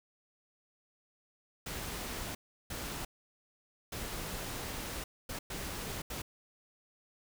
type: noise bursts at uneven times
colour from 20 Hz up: pink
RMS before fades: -40 dBFS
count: 6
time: 1.66-2.35 / 2.7-3.05 / 3.92-5.04 / 5.29-5.39 / 5.5-6.02 / 6.1-6.22 s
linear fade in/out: 5 ms
effects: none

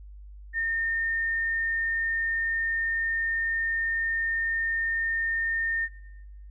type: tone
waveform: sine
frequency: 1822 Hz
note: A#6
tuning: 40 cents flat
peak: -24 dBFS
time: 0.53-5.89 s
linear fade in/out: 50 ms
effects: noise-tail reverb RT60 1.0 s tail -17 dB re dry + added 50 Hz sine -42 dBFS peak until 6.5 s

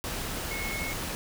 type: tone in noise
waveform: sine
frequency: 2184 Hz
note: C#7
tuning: 26 cents flat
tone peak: -34 dBFS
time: 0.51-0.93 s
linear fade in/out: 0 ms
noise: pink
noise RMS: -34 dBFS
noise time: 0.04-1.15 s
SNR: -3 dB
effects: none

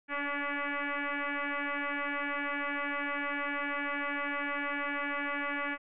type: tone with frequency modulation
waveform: sine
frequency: 282.8 Hz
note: C#4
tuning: 35 cents sharp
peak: -31 dBFS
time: 0.08-5.78 s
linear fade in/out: 50 ms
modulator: 286 Hz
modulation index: 7.5
effects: none

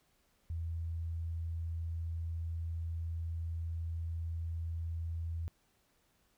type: tone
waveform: sine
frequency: 82.8 Hz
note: E2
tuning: 8 cents sharp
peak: -35 dBFS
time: 0.5-5.48 s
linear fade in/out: 0 ms
effects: pink hiss -73 dBFS RMS until 6.37 s

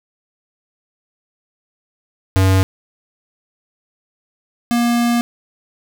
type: tone pair in turn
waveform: square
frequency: 95 / 237.5 Hz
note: F#2 / A#3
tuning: +46 / +33 cents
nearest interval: octave + major third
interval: 1587 cents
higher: second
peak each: -11 / -14 dBFS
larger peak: first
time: 2.36-2.63 / 4.71-5.21 s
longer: second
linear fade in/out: 0 ms
effects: none

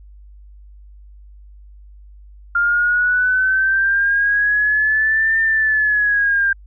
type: linear two-way sweep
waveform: sine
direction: up then down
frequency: 1396.9 to 1799 to 1586 Hz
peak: -13 dBFS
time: 2.55-6.53 s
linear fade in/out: 5 ms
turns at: 5.4 s
effects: added 50 Hz sine -39 dBFS peak until 6.66 s

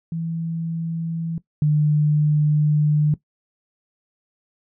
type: tone pair in turn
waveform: sine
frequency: 164.81 / 150.2 Hz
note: E3 / D3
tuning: 0 / +39 cents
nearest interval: major second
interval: 161 cents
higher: first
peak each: -23 / -14 dBFS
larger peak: second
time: 0.12-1.38 / 1.62-3.14 s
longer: second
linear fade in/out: 2 ms
effects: noise-tail reverb RT60 0.1 s tail -17 dB re dry

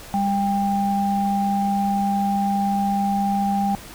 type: tone pair together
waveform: sine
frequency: 200 / 795.4 Hz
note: G3 / G5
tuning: +35 / +25 cents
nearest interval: 2 octaves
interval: 2390 cents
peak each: -21 / -21 dBFS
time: 0.14-3.75 s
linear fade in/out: 0 ms
effects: pink hiss -40 dBFS RMS until 3.94 s

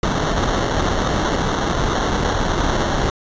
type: noise with sample-and-hold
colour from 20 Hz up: pink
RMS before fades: -19 dBFS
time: 0.03-3.1 s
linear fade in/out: 2 ms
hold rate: 2450 Hz
effects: resampled to 16000 Hz

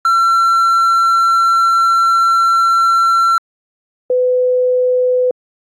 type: tone pair in turn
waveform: triangle / sine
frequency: 1354 / 502.2 Hz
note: E6 / B4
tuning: +46 / +29 cents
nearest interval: octave + perfect fourth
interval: 1717 cents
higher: first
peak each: -7 / -10 dBFS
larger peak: first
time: 0.05-3.38 / 4.1-5.31 s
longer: first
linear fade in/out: 2 ms
effects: AAC 64 kbps

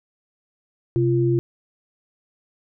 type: tone pair together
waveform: sine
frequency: 129.15 / 344.8 Hz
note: C3 / F4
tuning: -22 / -22 cents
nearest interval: octave + perfect fourth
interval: 1700 cents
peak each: -19 dBFS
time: 0.96-1.39 s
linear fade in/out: 0 ms
effects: none

